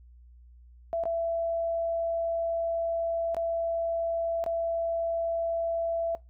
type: tone with dropouts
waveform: sine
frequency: 668 Hz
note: E5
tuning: 23 cents sharp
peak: -26 dBFS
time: 0.93-6.15 s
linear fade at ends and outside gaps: 0 ms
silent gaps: 1.037-1.055 / 3.346-3.367 / 4.44-4.463 s
effects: noise-tail reverb RT60 0.2 s tail -20 dB re dry + added 60 Hz sine -50 dBFS peak until 6.29 s